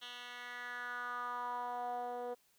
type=tone with band-pass filter sweep; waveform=10% pulse; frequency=244.4 Hz; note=B3; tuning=18 cents flat; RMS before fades=-42 dBFS; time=0.01-2.35 s; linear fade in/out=20 ms; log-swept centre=3000 to 530 Hz; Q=3.9; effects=white hiss -72 dBFS RMS until 2.58 s